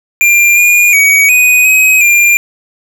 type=tone with pitch steps; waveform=square; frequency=2387 / 2429 / 2258 / 2490 / 2531 / 2394 Hz; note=D7 / D#7 / C#7 / D#7 / D#7 / D7; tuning=+28 / -42 / +31 / +1 / +29 / +33 cents; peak=-5 dBFS; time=0.21-2.37 s; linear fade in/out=0 ms; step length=360 ms; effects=7-bit